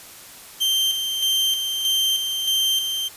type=tone with tremolo; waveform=40% pulse; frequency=3139 Hz; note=G7; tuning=2 cents sharp; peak=-17 dBFS; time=0.6-3.09 s; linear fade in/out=20 ms; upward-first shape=square; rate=1.6 Hz; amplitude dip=45%; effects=white hiss -42 dBFS RMS until 3.16 s + resampled to 32000 Hz